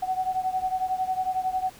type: beating tone pair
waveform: sine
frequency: 745 / 756 Hz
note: F#5 / F#5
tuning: +12 / +37 cents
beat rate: 11 Hz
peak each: -26 / -29 dBFS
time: 0.02-1.7 s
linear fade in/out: 10 ms
effects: pink hiss -49 dBFS RMS until 1.79 s